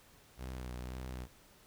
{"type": "tone with vibrato", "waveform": "sawtooth", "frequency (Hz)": 62.7, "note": "B1", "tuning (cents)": 27, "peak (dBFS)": -37, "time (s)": [0.37, 1.28], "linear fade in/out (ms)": 50, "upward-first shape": "sine", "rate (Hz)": 1.9, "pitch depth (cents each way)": 34, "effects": ["pink hiss -62 dBFS RMS until 1.66 s"]}